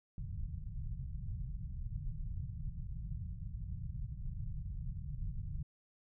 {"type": "low-pass noise", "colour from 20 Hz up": "pink", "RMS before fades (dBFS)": -41, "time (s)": [0.18, 5.63], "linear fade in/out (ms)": 2, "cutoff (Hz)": 160, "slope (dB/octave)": 48, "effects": []}